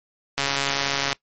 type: click train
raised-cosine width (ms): 0.2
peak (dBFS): -5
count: 105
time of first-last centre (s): 0.38-1.128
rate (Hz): 139
effects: noise-tail reverb RT60 0.1 s tail -20 dB re dry + MP3 32 kbps